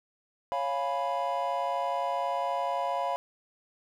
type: chord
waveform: triangle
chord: C# dominant seventh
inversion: none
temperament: equal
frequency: 554.4 / 698.5 / 830.6 / 987.8 Hz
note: C#5 / E#5 / G#5 / B5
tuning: 0 / 0 / 0 / 0 cents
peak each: -32 / -30 / -35 / -30 dBFS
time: 0.52-3.16 s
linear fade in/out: 0 ms
effects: none